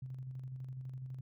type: tone with tremolo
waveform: sine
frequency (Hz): 130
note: C3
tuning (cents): -11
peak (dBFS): -40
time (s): 0.02-1.21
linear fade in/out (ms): 5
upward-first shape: square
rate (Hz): 12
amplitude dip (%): 35
effects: none